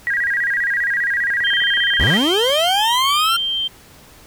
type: tone with vibrato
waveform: sine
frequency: 1768 Hz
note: A6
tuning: 8 cents sharp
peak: -16 dBFS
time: 0.07-2.17 s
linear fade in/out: 0 ms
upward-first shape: square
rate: 15 Hz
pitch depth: 150 cents each way
type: clicks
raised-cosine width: 0.5 ms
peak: -20 dBFS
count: 8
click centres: 1.302 / 1.408 / 1.532 / 1.619 / 1.775 / 1.935 / 2.011 / 2.5 s
type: tone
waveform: sine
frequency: 3148 Hz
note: G7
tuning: 7 cents sharp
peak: -18 dBFS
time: 1.44-3.68 s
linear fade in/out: 10 ms
type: linear sweep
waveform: 40% pulse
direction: up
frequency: 40.28 to 1396.9 Hz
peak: -15 dBFS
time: 1.99-3.37 s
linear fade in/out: 10 ms
effects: pink hiss -45 dBFS RMS until 4.26 s